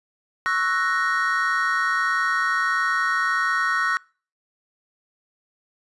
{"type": "chord", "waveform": "triangle", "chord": "F# dominant seventh", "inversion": "second", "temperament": "equal", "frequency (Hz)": [1108.7, 1318.5, 1480, 1864.7], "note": ["C#6", "E6", "F#6", "A#6"], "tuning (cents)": [0, 0, 0, 0], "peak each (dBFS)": [-25, -24, -23, -23], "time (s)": [0.46, 3.97], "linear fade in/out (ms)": 0, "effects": ["noise-tail reverb RT60 0.4 s tail -25 dB re dry", "resampled to 24000 Hz"]}